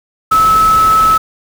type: tone in noise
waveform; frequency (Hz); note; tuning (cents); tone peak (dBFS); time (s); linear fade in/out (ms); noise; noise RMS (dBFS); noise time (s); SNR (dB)
sine; 1300; E6; -24; -6; 0.31-1.18; 10; pink; -22; 0.31-1.18; +13
effects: none